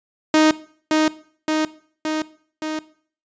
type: tone with echo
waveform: sawtooth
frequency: 311.1 Hz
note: D#4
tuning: in tune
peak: -8 dBFS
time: 0.34-0.51 s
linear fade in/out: 2 ms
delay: 570 ms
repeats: 4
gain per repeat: -3 dB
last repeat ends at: 2.79 s
effects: noise-tail reverb RT60 0.5 s tail -18 dB re dry + resampled to 16000 Hz